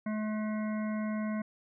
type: harmonic tone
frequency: 214.5 Hz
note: A3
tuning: 44 cents flat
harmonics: 1 / 3 / 5 / 7 / 9 / 10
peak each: -31 / -41 / -45 / -48 / -50 / -51 dBFS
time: 0.06-1.42 s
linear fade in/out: 5 ms
effects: none

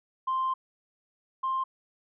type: tone pair in turn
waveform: sine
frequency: 1046.5 / 1053.8 Hz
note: C6 / C6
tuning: 0 / +12 cents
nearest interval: unison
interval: 12 cents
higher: second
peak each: -24 / -25 dBFS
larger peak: first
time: 0.27-0.54 / 1.43-1.64 s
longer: first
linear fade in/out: 10 ms
effects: tanh soft clip ceiling -22 dBFS

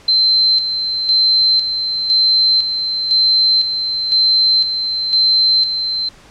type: tone with tremolo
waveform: sine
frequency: 4100 Hz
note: C8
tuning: 36 cents flat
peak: -9 dBFS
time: 0.08-6.09 s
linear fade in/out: 5 ms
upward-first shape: square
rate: 0.99 Hz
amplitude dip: 55%
effects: pink hiss -44 dBFS RMS until 6.3 s + low-pass 7000 Hz 12 dB/octave

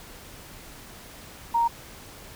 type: tone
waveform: sine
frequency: 932.3 Hz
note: A#5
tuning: in tune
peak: -19 dBFS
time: 1.54-1.68 s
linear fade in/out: 10 ms
effects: pink hiss -45 dBFS RMS until 2.35 s

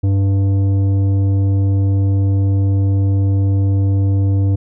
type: tone with tanh clipping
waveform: triangle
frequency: 98 Hz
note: G2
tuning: in tune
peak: -13 dBFS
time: 0.03-4.56 s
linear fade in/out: 10 ms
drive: 14 dB
effects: none

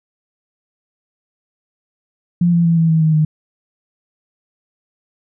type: tone with pitch steps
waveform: sine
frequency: 173.7 / 170.32 / 167.01 / 163.76 / 160.58 / 157.45 / 154.39 Hz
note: F3 / F3 / E3 / E3 / E3 / D#3 / D#3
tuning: -9 / -43 / +23 / -11 / -45 / +21 / -13 cents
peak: -10 dBFS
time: 2.41-3.25 s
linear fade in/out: 5 ms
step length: 120 ms
effects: none

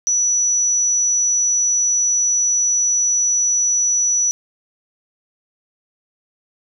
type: tone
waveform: sine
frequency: 5910 Hz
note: F#8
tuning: 3 cents flat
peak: -14 dBFS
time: 0.07-4.31 s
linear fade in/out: 0 ms
effects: none

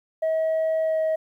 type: tone with pitch glide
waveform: sine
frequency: 640 to 635.2 Hz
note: D#5 to D#5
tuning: +49 to +36 cents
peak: -18 dBFS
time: 0.22-1.16 s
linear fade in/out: 10 ms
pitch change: -13 cents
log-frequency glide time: 0.82-0.99 s
effects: tanh soft clip ceiling -19 dBFS + 10-bit

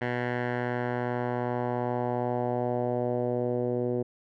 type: tone with low-pass filter sweep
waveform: 10% pulse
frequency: 122.6 Hz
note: B2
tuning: 12 cents flat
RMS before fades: -29 dBFS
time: 0.01-4.03 s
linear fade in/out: 10 ms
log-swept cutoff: 2000 to 430 Hz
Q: 2
effects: none

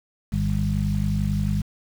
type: harmonic tone with a mistuned harmonic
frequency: 51.2 Hz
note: G#1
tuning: 24 cents flat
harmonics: 1 / 2 / 3 / 4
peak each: -26 / -26 / -26 / -26 dBFS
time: 0.32-1.62 s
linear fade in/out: 10 ms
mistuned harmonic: 4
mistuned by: -37 cents
effects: 7-bit

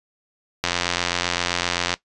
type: click train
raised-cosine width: 0.2 ms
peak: -3 dBFS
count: 115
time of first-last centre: 0.64-1.94 s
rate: 87.7 Hz
effects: noise-tail reverb RT60 0.1 s tail -17 dB re dry + resampled to 24000 Hz

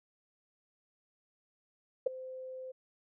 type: tone with ADSR envelope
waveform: sine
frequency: 517 Hz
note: C5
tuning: 21 cents flat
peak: -22 dBFS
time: 2.06-2.72 s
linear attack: 8 ms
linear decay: 9 ms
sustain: -19 dB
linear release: 12 ms
effects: none

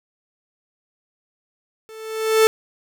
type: tone with level ramp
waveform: 45% pulse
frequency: 440.6 Hz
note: A4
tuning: 2 cents sharp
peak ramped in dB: -39 to -9 dBFS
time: 1.89-2.47 s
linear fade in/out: 0 ms
effects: none

